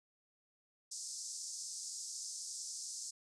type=band-pass noise; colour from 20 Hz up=pink; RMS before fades=-45 dBFS; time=0.91-3.11 s; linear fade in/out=10 ms; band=5000 to 8800 Hz; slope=48 dB/octave; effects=none